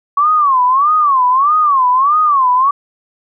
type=tone with vibrato; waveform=sine; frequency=1112 Hz; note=C#6; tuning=5 cents sharp; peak=-8 dBFS; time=0.17-2.71 s; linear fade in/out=5 ms; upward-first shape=sine; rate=1.6 Hz; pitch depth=200 cents each way; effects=none

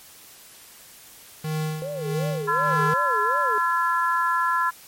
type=tone with tremolo; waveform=square; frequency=155.56 Hz; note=D#3; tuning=in tune; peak=-24 dBFS; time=1.44-2.94 s; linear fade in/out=5 ms; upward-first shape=sine; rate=1.6 Hz; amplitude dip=80%
type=tone with vibrato; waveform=sine; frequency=493.9 Hz; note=B4; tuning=in tune; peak=-28 dBFS; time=1.82-3.58 s; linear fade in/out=0 ms; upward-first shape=sine; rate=2.7 Hz; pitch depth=300 cents each way
type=harmonic tone; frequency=339.7 Hz; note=F4; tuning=48 cents flat; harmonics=3 / 4 / 5; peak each=-22 / -24 / -26 dBFS; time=2.47-4.71 s; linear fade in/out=20 ms
effects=white hiss -47 dBFS RMS until 4.87 s + MP3 64 kbps

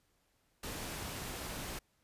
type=noise; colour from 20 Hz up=pink; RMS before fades=-42 dBFS; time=0.63-1.79 s; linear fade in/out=5 ms; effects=pink hiss -75 dBFS RMS until 2.03 s + resampled to 32000 Hz

